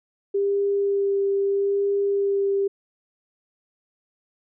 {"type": "tone with vibrato", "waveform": "sine", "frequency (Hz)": 398.2, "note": "G4", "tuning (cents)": 27, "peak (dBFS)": -19, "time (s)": [0.34, 2.68], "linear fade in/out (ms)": 10, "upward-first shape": "sine", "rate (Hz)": 0.78, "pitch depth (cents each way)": 11, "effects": []}